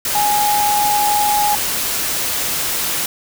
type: tone in noise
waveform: sine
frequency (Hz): 830.6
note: G#5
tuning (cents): 0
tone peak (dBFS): -14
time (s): 0.15-1.55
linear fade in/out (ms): 2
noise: white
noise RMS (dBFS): -20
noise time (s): 0.05-3.06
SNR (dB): +3
effects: none